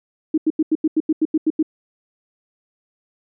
sine tone bursts, 313.7 Hz, D#4, 14 cents sharp, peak -13 dBFS, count 11, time 0.34-1.628 s, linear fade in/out 5 ms, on 38 ms, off 87 ms, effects none

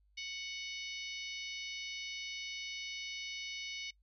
harmonic tone, 740 Hz, F#5, in tune, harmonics 3 / 4 / 5 / 6 / 7 / 8, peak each -44 / -46 / -48 / -50 / -51 / -52 dBFS, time 0.17-3.91 s, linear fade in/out 10 ms, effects noise-tail reverb RT60 0.1 s tail -23 dB re dry + added 50 Hz sine -67 dBFS peak until 4.02 s

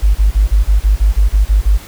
sine tone bursts, 50.7 Hz, G#1, 41 cents flat, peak -6 dBFS, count 11, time 0.02-1.78 s, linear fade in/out 20 ms, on 130 ms, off 33 ms, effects pink hiss -35 dBFS RMS until 1.87 s

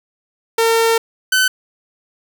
sawtooth tone pair in turn, 455.2 / 1517.5 Hz, A#4 / F#6, -41 / +43 cents, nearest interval octave + major sixth, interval 2084 cents, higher second, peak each -8 dBFS, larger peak neither, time 0.58-0.98 / 1.32-1.48 s, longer first, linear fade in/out 5 ms, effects none

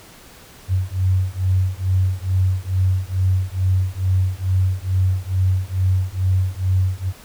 sine beating tone pair, 92.3 / 94.6 Hz, F#2 / F#2, -4 / +39 cents, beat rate 2.3 Hz, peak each -19 dBFS, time 0.68-7.13 s, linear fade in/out 50 ms, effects pink hiss -44 dBFS RMS until 7.24 s

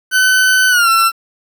40% pulse tone with pitch glide, 1514 to 1348.8 Hz, F#6 to E6, +39 to +39 cents, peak -8 dBFS, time 0.11-1.12 s, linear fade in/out 50 ms, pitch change -200 cents, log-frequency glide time 0.69-0.89 s, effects 7-bit

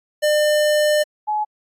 square / sine tone pair in turn, 600 / 848.5 Hz, D5 / G#5, +37 / +37 cents, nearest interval tritone, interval 600 cents, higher second, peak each -15 / -18 dBFS, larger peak first, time 0.22-1.04 / 1.27-1.45 s, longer first, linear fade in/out 20 ms, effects AAC 64 kbps

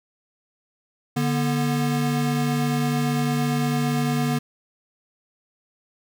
square tone pair together, 146.79 / 241.7 Hz, D3 / B3, 0 / -37 cents, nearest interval major sixth, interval 863 cents, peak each -24 / -24 dBFS, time 1.16-4.39 s, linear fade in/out 10 ms, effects none

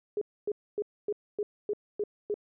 sine tone bursts, 415.3 Hz, G#4, in tune, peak -27 dBFS, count 8, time 0.17-2.342 s, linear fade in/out 2 ms, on 44 ms, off 260 ms, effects none

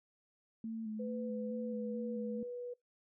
sine tone with vibrato, 220 Hz, A3, in tune, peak -38 dBFS, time 0.64-2.43 s, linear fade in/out 2 ms, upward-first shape square, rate 2.3 Hz, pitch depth 33 cents each way
sine tone with pitch glide, 500 to 488.6 Hz, B4 to B4, +21 to -19 cents, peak -40 dBFS, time 0.99-2.74 s, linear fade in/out 10 ms, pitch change -40 cents, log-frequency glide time 1.59-1.93 s
effects noise-tail reverb RT60 0.2 s tail -24 dB re dry

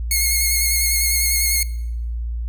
5% pulse tone with vibrato, 2161 Hz, C#7, 45 cents flat, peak -7 dBFS, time 0.11-1.63 s, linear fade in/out 2 ms, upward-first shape square, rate 10 Hz, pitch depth 24 cents each way, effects noise-tail reverb RT60 0.8 s tail -20 dB re dry + added 58 Hz sine -22 dBFS peak until 2.48 s

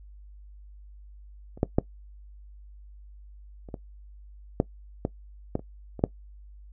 clicks, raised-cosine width 2 ms, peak -30 / -8 / -6 / -30 / -20 / -7 / -12 / -12 / -26 / -23 / -6 dBFS, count 11, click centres 1.575 / 1.631 / 1.785 / 3.688 / 3.742 / 4.601 / 5.051 / 5.554 / 5.594 / 5.993 / 6.039 s, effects noise-tail reverb RT60 0.1 s tail -19 dB re dry + added 50 Hz sine -45 dBFS peak until 6.72 s

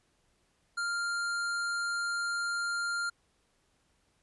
sine tone with hard clipping, 1396.9 Hz, F6, in tune, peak -32 dBFS, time 0.77-3.1 s, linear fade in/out 10 ms, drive 16 dB, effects pink hiss -72 dBFS RMS until 4.22 s + resampled to 24000 Hz

